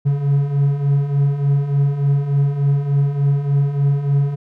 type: beating tone pair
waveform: triangle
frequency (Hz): 138.59 / 141.99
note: C#3 / C#3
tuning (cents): 0 / +42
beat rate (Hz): 3.4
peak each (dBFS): -19 / -13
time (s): 0.05-4.36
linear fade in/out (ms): 20
effects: none